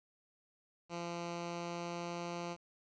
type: tone with pitch glide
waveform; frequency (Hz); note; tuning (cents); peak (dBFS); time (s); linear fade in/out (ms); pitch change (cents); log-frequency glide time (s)
10% pulse; 171.6 to 172.69; F3 to F3; -30 to -19; -31; 0.89-2.57; 50; +11; 1.27-2.32
effects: resampled to 16000 Hz + 11-bit